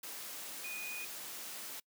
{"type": "tone in noise", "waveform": "sine", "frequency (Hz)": 2472, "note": "D#7", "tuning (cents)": -12, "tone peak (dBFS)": -41, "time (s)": [0.64, 1.05], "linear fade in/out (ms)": 5, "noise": "white", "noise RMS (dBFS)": -45, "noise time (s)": [0.03, 1.8], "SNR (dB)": 1, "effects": ["noise-tail reverb RT60 0.1 s tail -25 dB re dry", "high-pass 200 Hz 12 dB/octave"]}